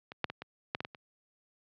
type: clicks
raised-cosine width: 0.3 ms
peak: -27 / -11 / -21 / -24 / -14 / -19 / -22 / -30 dBFS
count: 8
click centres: 0.119 / 0.243 / 0.3 / 0.42 / 0.749 / 0.805 / 0.849 / 0.948 s
effects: high-pass 100 Hz 12 dB/octave + low-pass 4000 Hz 12 dB/octave